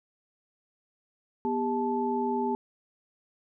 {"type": "tone cluster", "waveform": "sine", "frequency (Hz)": [244.5, 399.9, 873], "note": ["B3", "G4", "A5"], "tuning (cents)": [-17, 35, -14], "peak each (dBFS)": -30, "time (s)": [1.45, 2.55], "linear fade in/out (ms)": 0, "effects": []}